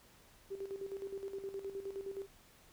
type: tone with tremolo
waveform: sine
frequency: 392 Hz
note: G4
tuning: in tune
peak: -38 dBFS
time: 0.5-2.27 s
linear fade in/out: 20 ms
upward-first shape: square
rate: 9.6 Hz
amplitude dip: 65%
effects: pink hiss -63 dBFS RMS until 2.72 s